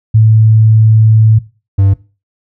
sine / triangle tone pair in turn, 110 / 98 Hz, A2 / G2, 0 / 0 cents, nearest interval major second, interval 200 cents, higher first, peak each -3 dBFS, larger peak neither, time 0.14-1.39 / 1.78-1.94 s, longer first, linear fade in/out 10 ms, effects noise-tail reverb RT60 0.3 s tail -18 dB re dry

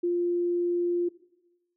sine tone, 349.2 Hz, F4, in tune, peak -23 dBFS, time 0.03-1.09 s, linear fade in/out 10 ms, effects noise-tail reverb RT60 1.0 s tail -18 dB re dry

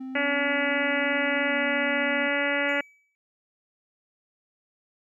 triangle tone with pitch glide, 261.6 to 249.5 Hz, C4 to B3, 0 to +18 cents, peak -31 dBFS, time 0-2.28 s, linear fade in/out 10 ms, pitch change -82 cents, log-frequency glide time 1.49-1.54 s
harmonic tone, 284.7 Hz, C#4, 46 cents sharp, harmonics 1 / 2 / 3 / 4 / 5 / 6 / 7 / 8 / 9 / 10, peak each -32 / -29 / -36 / -40 / -32 / -32 / -28 / -33 / -36 / -38 dBFS, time 0.15-2.81 s, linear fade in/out 5 ms
triangle tone with exponential decay, 2289 Hz, D7, 45 cents flat, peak -34 dBFS, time 2.69-3.15 s, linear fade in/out 0 ms, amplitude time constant 100 ms
effects none

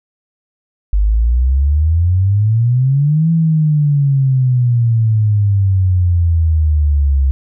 sine exponential two-way sweep, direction up then down, 48.83 to 166.1 to 66.6 Hz, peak -9 dBFS, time 0.93-7.31 s, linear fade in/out 0 ms, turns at 3.31 s, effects none

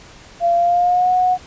sine tone with pitch glide, 687 to 732.1 Hz, F5 to F#5, -29 to -19 cents, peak -12 dBFS, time 0.4-1.38 s, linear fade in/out 50 ms, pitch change +110 cents, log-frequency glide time 0.55-1.11 s, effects pink hiss -42 dBFS RMS until 1.46 s + resampled to 16000 Hz

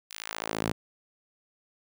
sawtooth tone with high-pass filter sweep, 54.6 Hz, A1, 13 cents flat, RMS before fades -34 dBFS, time 0.1-0.72 s, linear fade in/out 5 ms, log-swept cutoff 3700 to 130 Hz, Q 0.78, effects none

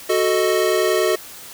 square chord, D# diminished, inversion first, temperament equal, 370 / 440 / 622.3 Hz, F#4 / A4 / D#5, 0 / 0 / 0 cents, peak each -20 / -21 / -22 dBFS, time 0.09-1.16 s, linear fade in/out 10 ms, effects white hiss -38 dBFS RMS until 1.53 s

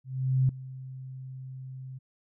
sine tone with ADSR envelope, 130.81 Hz, C3, in tune, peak -19 dBFS, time 0.04-1.99 s, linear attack 450 ms, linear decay 3 ms, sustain -19 dB, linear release 17 ms, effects none

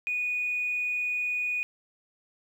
triangle tone with tanh clipping, 2469 Hz, D#7, 14 cents flat, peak -26 dBFS, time 0.07-1.63 s, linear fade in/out 0 ms, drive 1 dB, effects none

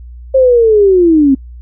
sine linear sweep, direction down, 537 to 261.6 Hz, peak -4 dBFS, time 0.34-1.35 s, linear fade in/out 10 ms, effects noise-tail reverb RT60 0.1 s tail -25 dB re dry + added 60 Hz sine -28 dBFS peak until 1.61 s

